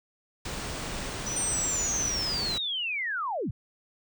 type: band-stop noise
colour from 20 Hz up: pink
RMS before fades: -35 dBFS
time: 0.45-2.58 s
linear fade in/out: 5 ms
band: 9700 to 16000 Hz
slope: 96 dB/octave
type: tone with tremolo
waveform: sine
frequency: 5920 Hz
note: F#8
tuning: in tune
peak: -30 dBFS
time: 1.26-2.1 s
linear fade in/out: 10 ms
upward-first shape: triangle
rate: 19 Hz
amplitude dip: 40%
type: linear sweep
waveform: sine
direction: down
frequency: 8790 to 69.3 Hz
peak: -28 dBFS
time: 1.36-3.51 s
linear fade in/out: 5 ms
effects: none